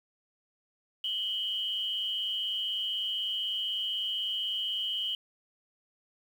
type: tone pair together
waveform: sine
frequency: 2960 / 3164 Hz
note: F#7 / G7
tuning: 0 / +15 cents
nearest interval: minor second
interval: 115 cents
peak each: -32 / -33 dBFS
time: 1.04-5.15 s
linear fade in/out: 2 ms
effects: 9-bit